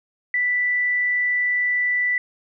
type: tone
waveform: sine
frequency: 1975.5 Hz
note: B6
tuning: in tune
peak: -18 dBFS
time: 0.34-2.18 s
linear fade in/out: 2 ms
effects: none